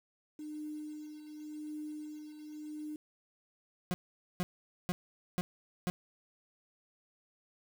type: tone with tremolo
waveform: sine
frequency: 303.1 Hz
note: D#4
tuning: 45 cents flat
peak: -38 dBFS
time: 0.39-2.96 s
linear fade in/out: 2 ms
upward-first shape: triangle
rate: 0.89 Hz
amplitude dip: 65%
type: tone bursts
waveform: 40% pulse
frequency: 179.7 Hz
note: F3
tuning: 50 cents sharp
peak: -30 dBFS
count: 5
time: 3.91-5.9 s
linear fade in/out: 0 ms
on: 30 ms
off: 460 ms
effects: 10-bit